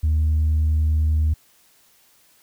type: tone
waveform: sine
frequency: 77.5 Hz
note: D#2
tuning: 6 cents flat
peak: -14 dBFS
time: 0.03-1.34 s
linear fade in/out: 10 ms
effects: tanh soft clip ceiling -14 dBFS + white hiss -57 dBFS RMS until 2.42 s